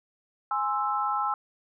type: chord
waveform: sine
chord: Ab augmented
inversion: none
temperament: equal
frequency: 830.6 / 1046.5 / 1318.5 Hz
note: Ab5 / C6 / E6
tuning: 0 / 0 / 0 cents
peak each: -29 / -31 / -28 dBFS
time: 0.51-1.34 s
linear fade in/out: 2 ms
effects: none